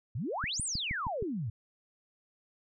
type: exponential two-way sweep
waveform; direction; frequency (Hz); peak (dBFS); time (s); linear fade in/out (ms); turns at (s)
sine; up then down; 98 to 9760 to 98; -32; 0.15-1.5; 5; 0.62
type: click train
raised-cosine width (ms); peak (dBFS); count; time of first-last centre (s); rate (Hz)
5; -25; 6; 0.44-1.225; 6.37
effects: none